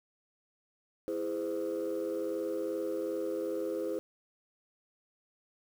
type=chord; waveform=sine; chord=E augmented; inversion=none; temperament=just; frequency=329.6 / 412 / 515 Hz; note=E4 / G#4 / B#4; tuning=0 / -14 / -28 cents; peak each=-35 / -35 / -34 dBFS; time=1.08-3.99 s; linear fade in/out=0 ms; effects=tanh soft clip ceiling -27 dBFS + 9-bit